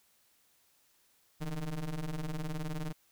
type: ring-modulated tone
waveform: square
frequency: 76.1 Hz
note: D#2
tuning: 38 cents flat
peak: -32 dBFS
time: 1.4-2.93 s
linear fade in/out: 20 ms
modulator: 85.8 Hz
effects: white hiss -69 dBFS RMS until 3.11 s